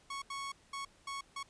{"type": "tone bursts at uneven times", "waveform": "sawtooth", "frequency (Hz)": 1106, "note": "C#6", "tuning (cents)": -4, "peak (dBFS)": -35, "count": 5, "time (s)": [[0.1, 0.22], [0.3, 0.52], [0.73, 0.85], [1.07, 1.21], [1.36, 1.43]], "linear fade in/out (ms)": 5, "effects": ["pink hiss -65 dBFS RMS until 1.49 s", "resampled to 22050 Hz"]}